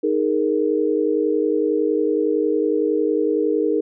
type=chord; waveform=sine; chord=D# suspended fourth; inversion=none; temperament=equal; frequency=311.1 / 415.3 / 466.2 Hz; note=D#4 / G#4 / A#4; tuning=0 / 0 / 0 cents; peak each=-21 dBFS; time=0.03-3.81 s; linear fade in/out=10 ms; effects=none